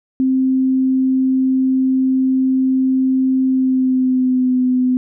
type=tone with pitch glide; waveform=sine; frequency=261.6 to 253.3 Hz; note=C4 to B3; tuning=0 to +44 cents; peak=-12 dBFS; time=0.2-4.97 s; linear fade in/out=0 ms; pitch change=-56 cents; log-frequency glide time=3.46-4.6 s; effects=none